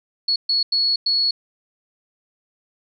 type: tone bursts at uneven times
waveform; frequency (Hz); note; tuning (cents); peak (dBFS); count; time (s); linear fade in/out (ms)
sine; 4371; C#8; -25; -16; 4; 0.28-0.36 / 0.49-0.63 / 0.72-0.96 / 1.06-1.31; 5
effects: none